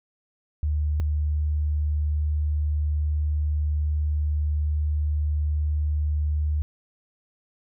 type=tone pair in turn; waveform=sine; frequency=75.1 / 75.1 Hz; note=D2 / D2; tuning=+39 / +39 cents; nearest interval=unison; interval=0 cents; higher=neither; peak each=-21 dBFS; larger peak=neither; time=0.63-1 / 1-6.62 s; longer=second; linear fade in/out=0 ms; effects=none